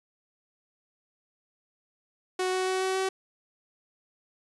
sawtooth tone with pitch steps, 370 / 372.6 / 375.2 / 377.8 / 380.4 Hz, F#4 / F#4 / F#4 / F#4 / F#4, 0 / +12 / +24 / +36 / +48 cents, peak -22 dBFS, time 2.39-3.09 s, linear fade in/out 5 ms, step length 140 ms, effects resampled to 24000 Hz

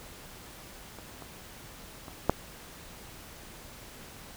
clicks, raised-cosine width 1 ms, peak -30 / -29 / -29 / -7 dBFS, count 4, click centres 0.987 / 1.223 / 2.082 / 2.296 s, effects pink hiss -48 dBFS RMS until 4.36 s

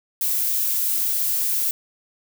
violet noise, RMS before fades -22 dBFS, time 0.21-1.71 s, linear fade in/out 2 ms, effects none

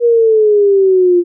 sine exponential sweep, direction down, 480 to 345.9 Hz, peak -6 dBFS, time 0-1.24 s, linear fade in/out 50 ms, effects none

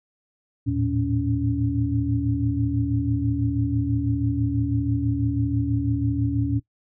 sine tone cluster, 79.8 / 109.1 / 115.2 / 281.1 Hz, D#2 / A2 / A#2 / C#4, +44 / -14 / -20 / +24 cents, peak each -29 / -28 / -25 / -24 dBFS, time 0.66-6.6 s, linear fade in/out 20 ms, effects noise-tail reverb RT60 0.1 s tail -19 dB re dry

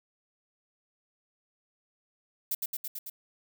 violet noise with echo, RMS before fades -30 dBFS, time 2.51-2.55 s, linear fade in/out 5 ms, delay 110 ms, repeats 5, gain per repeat -2 dB, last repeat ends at 3.1 s, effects none

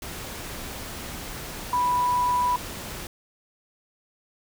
sine tone in noise, 986 Hz, B5, 3 cents flat, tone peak -20 dBFS, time 1.73-2.56 s, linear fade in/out 2 ms, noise pink, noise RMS -36 dBFS, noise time 0.02-3.07 s, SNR +13 dB, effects none

